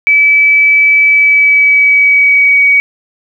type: tone with pitch glide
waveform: sine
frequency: 2300 to 2260 Hz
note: D7 to C#7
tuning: -37 to +33 cents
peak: -4 dBFS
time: 0.07-2.8 s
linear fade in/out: 0 ms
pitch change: -30 cents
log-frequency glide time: 1.06-2.6 s
effects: 7-bit